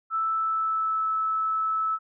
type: tone with pitch glide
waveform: sine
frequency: 1318.5 to 1305.6 Hz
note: E6 to E6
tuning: 0 to -17 cents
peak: -23 dBFS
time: 0.1-1.99 s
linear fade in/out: 50 ms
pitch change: -17 cents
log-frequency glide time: 0.31-1.1 s
effects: none